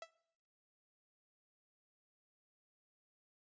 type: tone with exponential decay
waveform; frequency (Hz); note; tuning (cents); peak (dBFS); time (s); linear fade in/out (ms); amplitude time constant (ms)
sawtooth; 659.3; E5; 0; -39; 0.02-0.11; 2; 18
effects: noise-tail reverb RT60 0.7 s tail -19 dB re dry + resampled to 16000 Hz